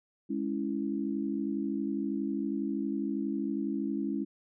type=chord; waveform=sine; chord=C# minor; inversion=second; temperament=equal; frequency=207.7 / 277.2 / 329.6 Hz; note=G#3 / C#4 / E4; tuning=0 / 0 / 0 cents; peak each=-34 / -33 / -35 dBFS; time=0.29-4.25 s; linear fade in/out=20 ms; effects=none